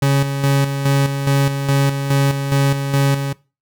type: tone with tremolo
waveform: 40% pulse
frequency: 138.8 Hz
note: C#3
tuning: 3 cents sharp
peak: -11 dBFS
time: 0.02-3.33 s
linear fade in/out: 5 ms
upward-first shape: square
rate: 2.4 Hz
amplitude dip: 55%
effects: noise-tail reverb RT60 0.3 s tail -21 dB re dry